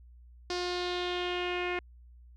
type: tone with low-pass filter sweep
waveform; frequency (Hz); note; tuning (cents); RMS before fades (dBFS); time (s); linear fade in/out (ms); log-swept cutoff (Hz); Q
sawtooth; 356.6; F4; +36; -33; 0.5-1.79; 2; 5000 to 2300; 3.6
effects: added 60 Hz sine -51 dBFS peak until 2.36 s